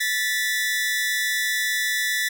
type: tone pair together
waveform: sawtooth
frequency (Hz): 1755 / 1963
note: A6 / B6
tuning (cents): -5 / -11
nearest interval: major second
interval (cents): 194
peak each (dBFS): -21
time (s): 0-2.29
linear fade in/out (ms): 10
effects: none